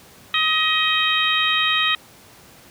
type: harmonic tone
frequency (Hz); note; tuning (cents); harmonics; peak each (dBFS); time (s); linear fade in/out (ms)
630; D#5; +21; 2 / 3 / 4 / 5 / 6; -23 / -23 / -23 / -23 / -23; 0.34-1.95; 2
effects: pink hiss -47 dBFS RMS until 2.7 s + high-pass 80 Hz 12 dB/octave